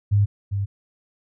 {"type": "tone pair in turn", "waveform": "sine", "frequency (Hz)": [102, 99.73], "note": ["G#2", "G2"], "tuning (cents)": [-31, 30], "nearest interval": "unison", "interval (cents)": 39, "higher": "first", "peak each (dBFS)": [-14, -21], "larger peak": "first", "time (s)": [[0.11, 0.26], [0.51, 0.66]], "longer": "neither", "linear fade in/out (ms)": 20, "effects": []}